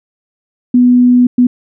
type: tone bursts at uneven times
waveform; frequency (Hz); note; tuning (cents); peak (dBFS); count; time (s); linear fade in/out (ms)
sine; 246.9; B3; 0; -4; 2; 0.74-1.27 / 1.38-1.47; 5
effects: none